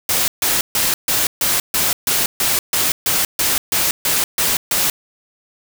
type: noise bursts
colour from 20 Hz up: white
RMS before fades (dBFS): -17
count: 15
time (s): 0.09-4.9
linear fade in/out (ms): 2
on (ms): 190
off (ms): 140
effects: none